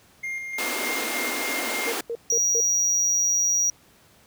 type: tone with tremolo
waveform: triangle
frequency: 2119 Hz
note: C7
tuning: 21 cents sharp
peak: -26 dBFS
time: 0.23-1.92 s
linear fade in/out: 10 ms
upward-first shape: square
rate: 3.3 Hz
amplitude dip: 35%
type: high-pass noise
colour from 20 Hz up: pink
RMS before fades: -29 dBFS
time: 0.58-2.01 s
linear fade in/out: 5 ms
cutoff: 230 Hz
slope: 96 dB/octave
type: tone bursts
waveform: sine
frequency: 466.1 Hz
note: A#4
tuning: in tune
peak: -26 dBFS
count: 4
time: 1.87-2.604 s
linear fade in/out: 2 ms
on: 56 ms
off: 170 ms
type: tone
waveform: triangle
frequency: 5760 Hz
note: F#8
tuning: 47 cents flat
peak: -18 dBFS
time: 2.3-3.7 s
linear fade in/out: 2 ms
effects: pink hiss -56 dBFS RMS until 4.26 s + high-pass 60 Hz 12 dB/octave